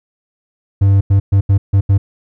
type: tone bursts at uneven times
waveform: triangle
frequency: 98.5 Hz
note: G2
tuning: 9 cents sharp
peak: -5 dBFS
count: 6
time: 0.81-1.01 / 1.1-1.2 / 1.32-1.41 / 1.49-1.58 / 1.73-1.81 / 1.89-1.98 s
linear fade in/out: 10 ms
effects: none